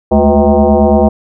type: tone with frequency modulation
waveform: sine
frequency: 210 Hz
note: G#3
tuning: 19 cents sharp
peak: -5 dBFS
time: 0.11-1.09 s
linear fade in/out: 10 ms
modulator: 143 Hz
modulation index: 4.1
effects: none